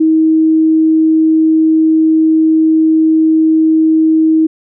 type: tone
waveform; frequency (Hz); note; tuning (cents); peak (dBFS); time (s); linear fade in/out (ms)
sine; 317.8; D#4; +37; -6; 0-4.47; 10
effects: none